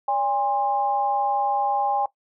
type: tone with amplitude modulation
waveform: sine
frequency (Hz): 813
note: G#5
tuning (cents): -37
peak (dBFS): -16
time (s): 0.08-2.06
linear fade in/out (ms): 5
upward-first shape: sine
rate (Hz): 239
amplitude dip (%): 75
effects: noise-tail reverb RT60 0.1 s tail -17 dB re dry